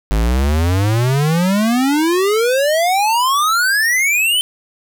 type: exponential sweep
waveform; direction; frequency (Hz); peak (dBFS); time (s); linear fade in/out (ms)
square; up; 50.8 to 3100; -13; 0.11-4.41; 0
effects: none